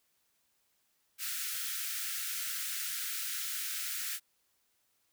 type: high-pass noise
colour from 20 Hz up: white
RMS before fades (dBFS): -37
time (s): 1.18-4.2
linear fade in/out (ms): 50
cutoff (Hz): 1300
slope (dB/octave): 96
effects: white hiss -75 dBFS RMS until 5.12 s